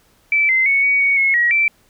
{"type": "tone with pitch steps", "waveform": "sine", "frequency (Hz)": [2319, 2068, 2216, 2250, 2234, 2177, 1906, 2336], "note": ["D7", "C7", "C#7", "C#7", "C#7", "C#7", "A#6", "D7"], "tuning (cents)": [-22, -21, -1, 25, 13, -32, 38, -10], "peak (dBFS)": -12, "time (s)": [0.32, 1.68], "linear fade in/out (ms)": 2, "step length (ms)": 170, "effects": ["pink hiss -56 dBFS RMS until 1.89 s"]}